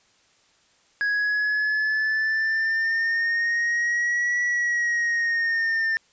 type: exponential two-way sweep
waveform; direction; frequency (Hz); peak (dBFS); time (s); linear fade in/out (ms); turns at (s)
triangle; up then down; 1657 to 1943 to 1792; -19; 1.01-5.97; 0; 4.42
effects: white hiss -61 dBFS RMS until 6.12 s + resampled to 16000 Hz